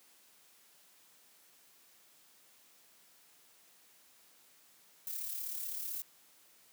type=noise with amplitude modulation; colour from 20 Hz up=violet; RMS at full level=-38 dBFS; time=5.07-6.02 s; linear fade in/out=2 ms; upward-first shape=sine; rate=35.8 Hz; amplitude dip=45%; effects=white hiss -64 dBFS RMS until 6.72 s + high-pass 150 Hz 12 dB/octave